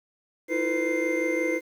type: tone cluster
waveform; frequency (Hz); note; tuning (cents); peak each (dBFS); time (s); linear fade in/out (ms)
triangle; 321.4 / 347 / 459 / 505 / 2093; E4 / F4 / A#4 / B4 / C7; -44 / -11 / -27 / +39 / 0; -27 / -29 / -34 / -26 / -28; 0.48-1.61; 50
effects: 9-bit